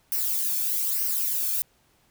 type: noise with flanger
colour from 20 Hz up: violet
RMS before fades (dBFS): -26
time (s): 0.12-1.62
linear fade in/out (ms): 0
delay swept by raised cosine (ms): 0.27 to 1.03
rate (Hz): 1.1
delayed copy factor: -0.6
effects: pink hiss -64 dBFS RMS until 2.1 s